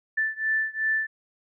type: beating tone pair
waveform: sine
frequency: 1760 / 1762.7 Hz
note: A6 / A6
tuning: 0 / +3 cents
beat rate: 2.7 Hz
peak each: -26 / -27 dBFS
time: 0.17-1.07 s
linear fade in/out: 10 ms
effects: none